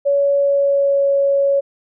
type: tone with pitch glide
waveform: sine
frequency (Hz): 563 to 556.9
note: C#5 to C#5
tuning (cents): +27 to +8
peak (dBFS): -12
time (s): 0.05-1.61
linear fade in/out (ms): 20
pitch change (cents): -19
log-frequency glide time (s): 0.33-1.08
effects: none